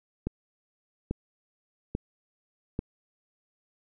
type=click train; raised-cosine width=3 ms; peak=-16 dBFS; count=4; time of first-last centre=0.27-2.791 s; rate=1.19 Hz; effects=none